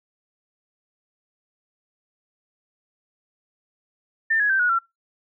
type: tone with pitch steps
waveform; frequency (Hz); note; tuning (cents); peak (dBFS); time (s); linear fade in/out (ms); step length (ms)
sine; 1793 / 1672.9 / 1560.9 / 1456.4 / 1358.8; A6 / G#6 / G6 / F#6 / F6; +32 / +12 / -8 / -28 / -48; -17; 4.3-4.79; 10; 98
effects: noise-tail reverb RT60 0.2 s tail -25 dB re dry